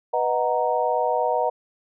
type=chord; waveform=sine; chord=B major seventh; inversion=none; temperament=equal; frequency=493.9 / 622.3 / 740 / 932.3 Hz; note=B4 / D#5 / F#5 / A#5; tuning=0 / 0 / 0 / 0 cents; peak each=-25 dBFS; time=0.13-1.5 s; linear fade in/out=10 ms; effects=none